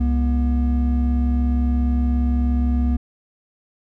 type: tone pair together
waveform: triangle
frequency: 67.2 / 240.7 Hz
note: C2 / B3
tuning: +47 / -44 cents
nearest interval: octave + minor seventh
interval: 2209 cents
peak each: -15 / -20 dBFS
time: 0-2.97 s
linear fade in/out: 10 ms
effects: none